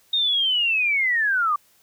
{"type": "linear sweep", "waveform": "sine", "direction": "down", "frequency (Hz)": [3722, 1149], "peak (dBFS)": -18, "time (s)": [0.13, 1.56], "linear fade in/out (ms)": 5, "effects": ["white hiss -59 dBFS RMS until 1.82 s"]}